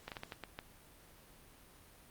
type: slowing click train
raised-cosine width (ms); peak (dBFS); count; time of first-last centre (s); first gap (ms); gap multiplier
0.3; -26; 7; 0.08-0.589; 38; 1.32
effects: pink hiss -60 dBFS RMS until 2.1 s + Opus 48 kbps